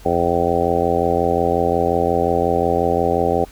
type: harmonic tone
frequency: 85.6 Hz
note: F2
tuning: 34 cents flat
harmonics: 1 / 2 / 3 / 4 / 5 / 6 / 7 / 8 / 9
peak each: -27 / -27 / -26 / -25 / -21 / -22 / -24 / -26 / -21 dBFS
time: 0.05-3.45 s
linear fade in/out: 10 ms
effects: added 50 Hz sine -42 dBFS peak until 3.51 s + pink hiss -46 dBFS RMS until 3.51 s